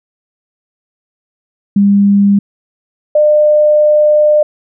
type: tone pair in turn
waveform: sine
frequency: 200.8 / 601.7 Hz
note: G3 / D5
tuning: +42 / +42 cents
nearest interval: octave + perfect fifth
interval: 1900 cents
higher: second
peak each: -5 dBFS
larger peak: neither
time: 1.76-2.39 / 3.15-4.43 s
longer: second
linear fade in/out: 5 ms
effects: none